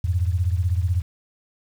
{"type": "beating tone pair", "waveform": "sine", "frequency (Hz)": [85.3, 101.3], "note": ["F2", "G#2"], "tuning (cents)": [-40, -43], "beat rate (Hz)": 16, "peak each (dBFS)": [-20, -24], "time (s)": [0.04, 1.02], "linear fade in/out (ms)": 5, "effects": ["8-bit"]}